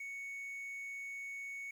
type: tone with quantisation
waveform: triangle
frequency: 2221 Hz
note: C#7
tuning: 3 cents sharp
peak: -40 dBFS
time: 0-1.71 s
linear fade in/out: 5 ms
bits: 11
effects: none